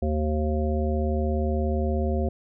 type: harmonic tone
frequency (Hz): 76.4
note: D#2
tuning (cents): -31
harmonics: 1 / 3 / 5 / 7 / 9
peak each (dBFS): -24 / -29 / -31 / -32 / -34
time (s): 0.02-2.29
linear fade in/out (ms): 5
effects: none